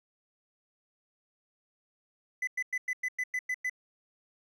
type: tone bursts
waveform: triangle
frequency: 2006 Hz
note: B6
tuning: 26 cents sharp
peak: -27 dBFS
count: 9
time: 2.42-3.697 s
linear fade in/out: 5 ms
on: 53 ms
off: 100 ms
effects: none